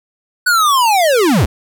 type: linear sweep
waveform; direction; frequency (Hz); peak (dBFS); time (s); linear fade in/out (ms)
square; down; 1500 to 55.3; -10; 0.46-1.46; 10
effects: none